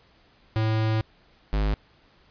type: tone pair in turn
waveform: square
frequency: 110 / 51.48 Hz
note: A2 / G#1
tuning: 0 / -15 cents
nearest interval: octave + minor second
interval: 1315 cents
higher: first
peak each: -22 dBFS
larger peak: neither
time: 0.56-1.01 / 1.53-1.74 s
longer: first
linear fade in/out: 0 ms
effects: pink hiss -59 dBFS RMS until 2.3 s + resampled to 11025 Hz